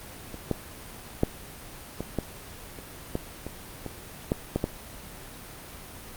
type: clicks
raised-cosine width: 2 ms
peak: -24 / -11 / -7 / -17 / -12 / -28 / -13 / -21 / -19 / -10 / -11 / -11 dBFS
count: 12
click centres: 0.343 / 0.513 / 1.234 / 2.006 / 2.187 / 2.788 / 3.154 / 3.466 / 3.863 / 4.319 / 4.56 / 4.641 s
effects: pink hiss -43 dBFS RMS until 6.16 s + Opus 32 kbps